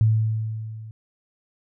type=tone with level ramp; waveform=sine; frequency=110 Hz; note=A2; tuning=in tune; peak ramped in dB=-13 to -36 dBFS; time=0.01-0.91 s; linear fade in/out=0 ms; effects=none